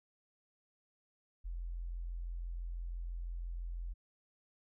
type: tone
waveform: sine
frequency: 43 Hz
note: F1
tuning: 26 cents flat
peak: -38 dBFS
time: 1.44-3.94 s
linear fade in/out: 20 ms
effects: none